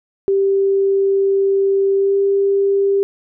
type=tone with pitch glide; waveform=sine; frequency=392 to 395.9 Hz; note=G4 to G4; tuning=0 to +17 cents; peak=-12 dBFS; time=0.28-3.03 s; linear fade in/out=0 ms; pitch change=+17 cents; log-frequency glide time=1.96-2.16 s; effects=none